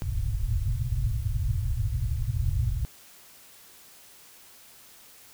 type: low-pass noise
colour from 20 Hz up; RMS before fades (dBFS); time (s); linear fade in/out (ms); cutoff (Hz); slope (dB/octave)
white; -27; 0.02-2.85; 0; 130; 96
effects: white hiss -52 dBFS RMS until 5.33 s